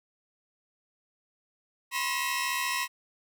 sawtooth tone cluster, 997 / 1071 / 1911 / 2537 / 2676 Hz, B5 / C6 / A#6 / D#7 / E7, +16 / +40 / +43 / +33 / +25 cents, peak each -31 / -30 / -30 / -35 / -32 dBFS, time 1.91-2.88 s, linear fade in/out 50 ms, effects none

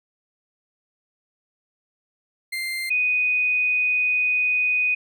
35% pulse / sine tone pair in turn, 2093 / 2489 Hz, C7 / D#7, 0 / 0 cents, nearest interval minor third, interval 300 cents, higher second, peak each -24 / -18 dBFS, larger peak second, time 2.52-2.9 / 2.9-4.95 s, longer second, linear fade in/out 10 ms, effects none

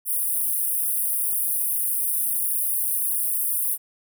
pink high-pass noise, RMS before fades -24 dBFS, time 0.05-3.78 s, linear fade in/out 50 ms, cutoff 9300 Hz, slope 96 dB/octave, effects none

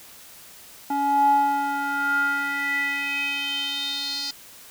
square tone with band-pass filter sweep, 281.5 Hz, C#4, 27 cents sharp, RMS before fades -24 dBFS, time 0.9-4.31 s, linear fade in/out 5 ms, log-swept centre 680 to 4700 Hz, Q 6.3, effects white hiss -46 dBFS RMS until 4.7 s

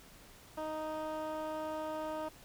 15% pulse tone with band-pass filter, 311.1 Hz, D#4, in tune, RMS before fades -39 dBFS, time 0.57-2.29 s, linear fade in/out 10 ms, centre 660 Hz, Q 1, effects pink hiss -57 dBFS RMS until 2.44 s

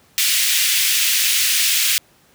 pink high-pass noise, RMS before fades -17 dBFS, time 0.18-1.98 s, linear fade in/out 0 ms, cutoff 2200 Hz, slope 24 dB/octave, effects pink hiss -54 dBFS RMS until 2.34 s + high-pass 80 Hz 12 dB/octave

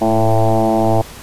sine tone with frequency modulation, 333.7 Hz, E4, 21 cents sharp, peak -10 dBFS, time 0.01-1.02 s, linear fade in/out 10 ms, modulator 111 Hz, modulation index 4.4, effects pink hiss -35 dBFS RMS until 1.22 s + resampled to 32000 Hz

